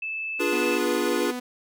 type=tone; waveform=sine; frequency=2625 Hz; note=E7; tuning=8 cents flat; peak=-28 dBFS; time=0.02-0.78 s; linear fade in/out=5 ms
type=chord; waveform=square; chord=D diminished seventh; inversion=none; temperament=equal with one note detuned; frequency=293.7 / 349.2 / 415.3 / 486.5 Hz; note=D4 / F4 / Ab4 / Cb5; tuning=0 / 0 / 0 / -26 cents; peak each=-30 / -28 / -29 / -30 dBFS; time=0.39-1.32 s; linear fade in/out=20 ms
type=tone with pitch glide; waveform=sawtooth; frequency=245.5 to 248.4 Hz; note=B3 to B3; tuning=-10 to +10 cents; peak=-26 dBFS; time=0.52-1.4 s; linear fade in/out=10 ms; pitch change=+20 cents; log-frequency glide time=1.03-1.23 s
effects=none